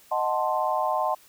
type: chord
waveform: sine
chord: D# diminished seventh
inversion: none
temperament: equal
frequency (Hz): 622.3 / 740 / 880 / 1046.5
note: D#5 / F#5 / A5 / C6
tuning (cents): 0 / 0 / 0 / 0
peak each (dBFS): -28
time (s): 0.11-1.15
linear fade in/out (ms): 10
effects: white hiss -55 dBFS RMS until 1.28 s